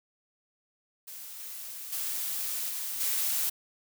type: noise with level steps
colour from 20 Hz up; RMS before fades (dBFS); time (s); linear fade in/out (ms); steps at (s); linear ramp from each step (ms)
blue; -43 / -41 / -33 / -35 / -29; 1.07-3.5; 10; 1.39 / 1.92 / 2.69 / 3; 10
effects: none